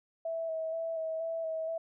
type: tone with vibrato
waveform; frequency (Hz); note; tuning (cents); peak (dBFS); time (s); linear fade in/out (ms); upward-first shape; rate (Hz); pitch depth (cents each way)
sine; 650; E5; -24; -32; 0.25-1.78; 5; square; 2.1; 19
effects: none